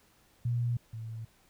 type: tone pair in turn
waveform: sine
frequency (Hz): 119.8 / 112.39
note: A#2 / A2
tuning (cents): +48 / +37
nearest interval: minor second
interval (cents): 111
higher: first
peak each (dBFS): -27 / -37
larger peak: first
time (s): 0.45-0.77 / 0.93-1.25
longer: neither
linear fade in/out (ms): 5
effects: pink hiss -65 dBFS RMS until 1.49 s